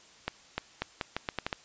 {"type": "accelerating click train", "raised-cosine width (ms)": 0.3, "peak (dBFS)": -14, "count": 9, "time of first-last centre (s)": [0.28, 1.528], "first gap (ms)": 300, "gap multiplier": 0.8, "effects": ["white hiss -56 dBFS RMS until 1.64 s", "resampled to 16000 Hz"]}